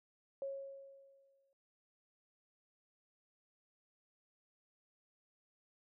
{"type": "tone with exponential decay", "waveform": "sine", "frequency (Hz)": 548, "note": "C#5", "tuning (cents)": -20, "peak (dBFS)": -37, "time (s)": [0.42, 1.53], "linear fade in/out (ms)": 1, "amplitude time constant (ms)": 240, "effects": []}